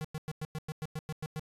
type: tone bursts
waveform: square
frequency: 155.4 Hz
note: D#3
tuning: 2 cents flat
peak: -35 dBFS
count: 11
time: 0.01-1.395 s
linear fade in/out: 0 ms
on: 35 ms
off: 100 ms
effects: resampled to 32000 Hz